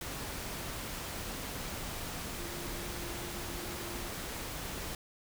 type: tone in noise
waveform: sine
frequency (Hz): 347.2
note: F4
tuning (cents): -10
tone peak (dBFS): -47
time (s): 2.37-4.11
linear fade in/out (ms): 2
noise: pink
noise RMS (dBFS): -40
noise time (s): 0.01-4.95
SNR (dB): -10
effects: none